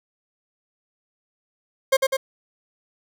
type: tone with echo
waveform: 40% pulse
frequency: 534 Hz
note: C5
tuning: 35 cents sharp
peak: -13 dBFS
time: 1.92-1.97 s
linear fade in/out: 10 ms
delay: 100 ms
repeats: 2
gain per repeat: -3 dB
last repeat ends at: 2.17 s
effects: none